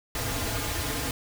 pink noise with comb filter, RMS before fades -30 dBFS, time 0.15-1.11 s, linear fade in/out 2 ms, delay 5.3 ms, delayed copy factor -0.95, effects none

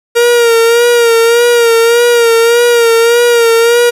45% pulse tone with vibrato, 468.5 Hz, A#4, 9 cents sharp, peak -5 dBFS, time 0.15-3.91 s, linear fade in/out 20 ms, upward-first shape sine, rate 1.7 Hz, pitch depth 43 cents each way, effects resampled to 32000 Hz + 7-bit

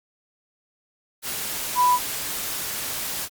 sine tone in noise, 990 Hz, B5, 4 cents sharp, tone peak -15 dBFS, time 1.75-1.99 s, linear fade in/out 50 ms, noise white, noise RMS -29 dBFS, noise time 1.22-3.29 s, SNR +11 dB, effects Opus 48 kbps

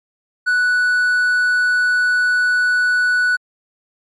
triangle tone, 1480 Hz, F#6, in tune, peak -11 dBFS, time 0.46-3.37 s, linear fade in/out 20 ms, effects MP3 48 kbps

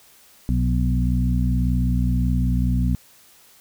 harmonic tone with a mistuned harmonic, 61.9 Hz, B1, 5 cents sharp, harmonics 1 / 2 / 3 / 4, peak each -20 / -23 / -25 / -26 dBFS, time 0.49-2.95 s, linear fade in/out 0 ms, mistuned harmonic 3, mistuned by -31 cents, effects white hiss -52 dBFS RMS until 3.6 s

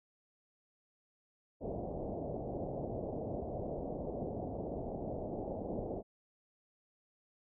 white low-pass noise, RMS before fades -40 dBFS, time 1.6-6.03 s, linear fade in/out 50 ms, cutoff 700 Hz, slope 48 dB/octave, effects none

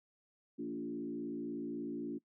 sine tone with frequency modulation, 287.5 Hz, D4, 37 cents flat, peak -37 dBFS, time 0.58-2.19 s, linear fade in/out 20 ms, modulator 56.4 Hz, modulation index 1.2, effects noise-tail reverb RT60 0.1 s tail -22 dB re dry

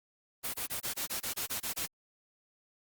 white noise bursts, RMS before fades -35 dBFS, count 11, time 0.43-1.87 s, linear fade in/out 20 ms, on 110 ms, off 23 ms, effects Opus 32 kbps

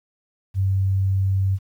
sine tone, 96.3 Hz, G2, 30 cents flat, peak -17 dBFS, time 0.54-1.59 s, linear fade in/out 50 ms, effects 9-bit

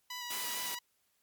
10% pulse tone with vibrato, 981 Hz, B5, 12 cents flat, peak -31 dBFS, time 0.1-0.79 s, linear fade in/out 5 ms, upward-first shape square, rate 4.4 Hz, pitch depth 18 cents each way
white high-pass noise, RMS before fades -39 dBFS, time 0.3-0.75 s, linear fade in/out 5 ms, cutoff 200 Hz, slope 12 dB/octave
effects white hiss -75 dBFS RMS until 1.22 s + MP3 96 kbps

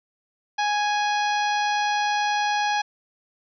harmonic tone, 830.6 Hz, G#5, in tune, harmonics 1 / 2 / 3 / 4 / 5 / 6 / 7, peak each -22 / -28 / -32 / -34 / -36 / -38 / -39 dBFS, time 0.58-2.82 s, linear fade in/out 10 ms, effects none

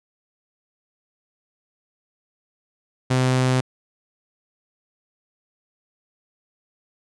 sawtooth tone, 128.5 Hz, C3, 31 cents flat, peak -13 dBFS, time 3.1-3.61 s, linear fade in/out 10 ms, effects resampled to 22050 Hz

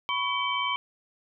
sine tone cluster, 989 / 1108 / 2289 / 3103 Hz, B5 / C#6 / D7 / G7, +2 / -1 / -45 / -18 cents, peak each -31 dBFS, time 0.09-0.76 s, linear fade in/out 0 ms, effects none

